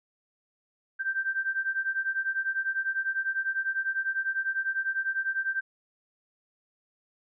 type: beating tone pair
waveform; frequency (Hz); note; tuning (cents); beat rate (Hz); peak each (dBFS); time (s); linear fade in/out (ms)
sine; 1560 / 1570; G6 / G6; -9 / +2; 10; -31 / -29; 0.99-5.61; 20
effects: none